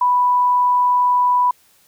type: tone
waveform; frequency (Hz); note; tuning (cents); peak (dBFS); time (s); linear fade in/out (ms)
sine; 987.8; B5; 0; -12; 0.01-1.51; 5
effects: white hiss -55 dBFS RMS until 1.87 s